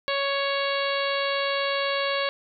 harmonic tone, 556 Hz, C#5, 5 cents sharp, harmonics 1 / 2 / 3 / 4 / 5 / 6 / 7 / 8, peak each -27 / -30 / -32 / -33 / -34 / -35 / -35 / -36 dBFS, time 0.08-2.29 s, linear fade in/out 0 ms, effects none

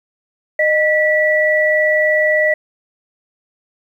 sine tone pair together, 615.5 / 1954 Hz, D#5 / B6, -19 / -19 cents, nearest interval octave + minor sixth, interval 2000 cents, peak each -14 dBFS, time 0.59-2.54 s, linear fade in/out 5 ms, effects 8-bit

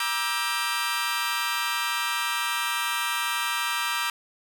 20% pulse chord, E half-diminished seventh, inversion second, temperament just, 949.3 / 1186.7 / 1318.5 / 1582.2 Hz, Bb5 / D6 / E6 / G6, +31 / +18 / 0 / +16 cents, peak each -26 dBFS, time 0-4.1 s, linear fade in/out 2 ms, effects none

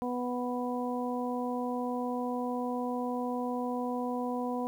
harmonic tone, 246.9 Hz, B3, in tune, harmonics 1 / 2 / 3 / 4, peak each -33 / -36 / -38 / -39 dBFS, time 0.02-4.67 s, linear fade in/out 0 ms, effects 10-bit

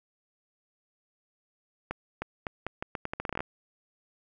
accelerating click train, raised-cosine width 0.5 ms, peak -17 dBFS, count 16, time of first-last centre 1.91-3.405 s, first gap 310 ms, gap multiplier 0.8, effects none

